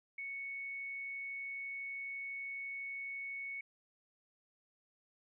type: tone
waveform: sine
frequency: 2217 Hz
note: C#7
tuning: in tune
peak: -40 dBFS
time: 0.18-3.61 s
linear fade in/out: 5 ms
effects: none

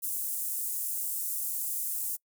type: high-pass noise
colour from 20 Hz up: pink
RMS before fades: -33 dBFS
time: 0.02-2.17 s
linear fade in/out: 20 ms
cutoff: 9000 Hz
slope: 24 dB/octave
effects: noise-tail reverb RT60 0.1 s tail -25 dB re dry

